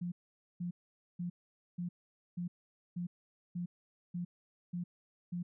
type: tone bursts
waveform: sine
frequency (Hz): 175.5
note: F3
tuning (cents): +9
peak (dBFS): -35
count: 10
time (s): 0.01-5.43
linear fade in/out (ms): 10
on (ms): 110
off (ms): 480
effects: none